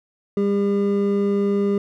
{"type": "tone pair together", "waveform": "triangle", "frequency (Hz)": [200, 402.8], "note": ["G3", "G4"], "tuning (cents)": [35, 47], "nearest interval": "octave", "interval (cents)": 1212, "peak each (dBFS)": -18, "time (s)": [0.37, 1.78], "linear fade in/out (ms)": 2, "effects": []}